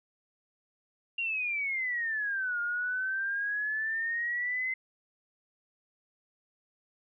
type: exponential two-way sweep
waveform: sine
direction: down then up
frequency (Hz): 2794 to 1411 to 2065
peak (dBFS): -29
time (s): 1.18-4.74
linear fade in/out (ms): 5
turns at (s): 2.6
effects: none